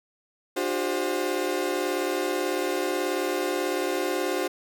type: tone cluster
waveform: 35% pulse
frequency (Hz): 298.7 / 359.7 / 398 / 527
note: D4 / F#4 / G4 / C5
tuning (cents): +29 / -49 / +26 / +12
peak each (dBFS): -31 / -27 / -30 / -29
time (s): 0.56-4.48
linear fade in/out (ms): 10
effects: none